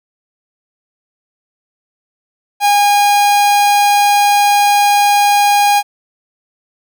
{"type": "tone", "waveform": "45% pulse", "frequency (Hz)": 817, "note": "G#5", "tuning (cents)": -29, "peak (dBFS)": -8, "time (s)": [2.6, 5.83], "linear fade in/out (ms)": 50, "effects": []}